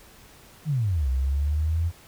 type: exponential two-way sweep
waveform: sine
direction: down then up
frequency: 164.81 to 63.6 to 86.2 Hz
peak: -21 dBFS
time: 0.65-1.92 s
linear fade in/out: 50 ms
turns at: 1.09 s
effects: pink hiss -51 dBFS RMS until 2.07 s